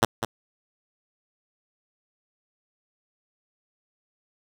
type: tone with echo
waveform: 5% pulse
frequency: 115.5 Hz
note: A#2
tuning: 16 cents flat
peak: -5 dBFS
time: 0.02-0.05 s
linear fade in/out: 5 ms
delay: 200 ms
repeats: 1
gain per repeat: -9 dB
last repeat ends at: 0.25 s
effects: none